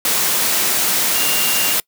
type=tone in noise; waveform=sine; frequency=2794 Hz; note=F7; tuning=in tune; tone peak=-23 dBFS; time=1.15-1.73 s; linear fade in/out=2 ms; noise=white; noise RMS=-17 dBFS; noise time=0.05-1.8 s; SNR=-9 dB; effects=noise-tail reverb RT60 0.1 s tail -25 dB re dry + high-pass 150 Hz 12 dB/octave